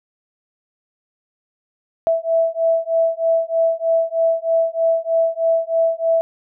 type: beating tone pair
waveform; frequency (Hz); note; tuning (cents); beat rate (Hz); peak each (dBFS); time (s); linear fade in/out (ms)
sine; 657 / 660.2; E5 / E5; -6 / +2; 3.2; -18; 2.07-6.21; 0
effects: none